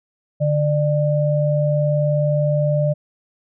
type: tone pair together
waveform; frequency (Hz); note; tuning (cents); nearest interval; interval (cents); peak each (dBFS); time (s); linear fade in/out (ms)
sine; 146.83 / 596.6; D3 / D5; 0 / +27; 2 octaves; 2427; -17 / -19; 0.4-2.94; 20
effects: none